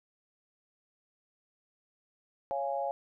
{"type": "chord", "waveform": "sine", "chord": "Db major", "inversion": "none", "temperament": "equal with one note detuned", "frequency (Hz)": [554.4, 690, 830.6], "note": ["Db5", "F5", "Ab5"], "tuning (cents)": [0, -21, 0], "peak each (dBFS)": [-34, -35, -35], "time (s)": [2.51, 2.91], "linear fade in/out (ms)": 0, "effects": []}